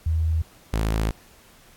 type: tone pair in turn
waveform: sine / sawtooth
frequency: 80.3 / 54.25 Hz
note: E2 / A1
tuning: -45 / -24 cents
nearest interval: perfect fifth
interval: 679 cents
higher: first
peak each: -19 / -17 dBFS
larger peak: second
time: 0.06-0.42 / 0.73-1.11 s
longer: second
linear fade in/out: 5 ms
effects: pink hiss -53 dBFS RMS until 1.76 s + AAC 64 kbps